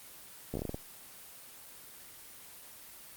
slowing click train, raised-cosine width 2 ms, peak -22 dBFS, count 8, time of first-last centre 0.54-0.745 s, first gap 14 ms, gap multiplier 1.24, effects white hiss -51 dBFS RMS until 3.16 s + Opus 24 kbps

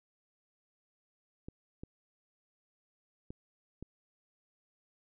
clicks, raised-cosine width 3 ms, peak -30 dBFS, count 4, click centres 1.485 / 1.835 / 3.305 / 3.826 s, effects none

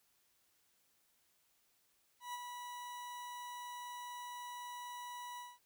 40% pulse tone with ADSR envelope, 977 Hz, B5, 19 cents flat, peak -39 dBFS, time 2.2-5.59 s, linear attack 140 ms, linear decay 27 ms, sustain -5 dB, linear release 210 ms, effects white hiss -75 dBFS RMS until 5.65 s

